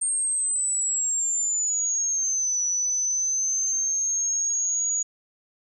sine linear two-way sweep, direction down then up, 8650 to 5910 to 6790 Hz, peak -22 dBFS, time 0.01-5.03 s, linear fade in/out 10 ms, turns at 2.63 s, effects none

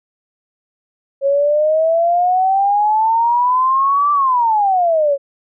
sine exponential two-way sweep, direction up then down, 546 to 1174.7 to 546 Hz, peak -11 dBFS, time 1.21-5.18 s, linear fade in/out 50 ms, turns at 4.12 s, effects none

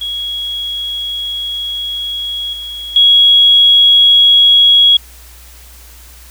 sine tone with level steps, 3322 Hz, G#7, in tune, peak -17 / -22 / -4 dBFS, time 0.01-4.97 s, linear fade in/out 5 ms, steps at 2.53 / 2.96 s, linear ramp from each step 2 ms, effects added 60 Hz sine -37 dBFS peak until 6.3 s + white hiss -40 dBFS RMS until 6.3 s

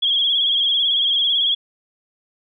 sine tone with vibrato, 3300 Hz, G#7, 12 cents flat, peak -15 dBFS, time 0.02-1.55 s, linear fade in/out 10 ms, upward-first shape sine, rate 18 Hz, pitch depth 57 cents each way, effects none

